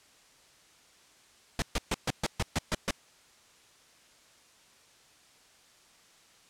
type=noise bursts; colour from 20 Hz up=pink; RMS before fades=-28 dBFS; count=9; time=1.59-2.909 s; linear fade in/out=2 ms; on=31 ms; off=130 ms; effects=white hiss -60 dBFS RMS until 6.49 s + low-pass 8000 Hz 12 dB/octave